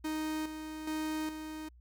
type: tone with tremolo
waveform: 45% pulse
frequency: 311.1 Hz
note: D#4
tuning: in tune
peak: -33 dBFS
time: 0.04-1.69 s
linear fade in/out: 10 ms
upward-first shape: square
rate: 1.2 Hz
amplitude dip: 55%
effects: added 60 Hz sine -55 dBFS peak until 1.8 s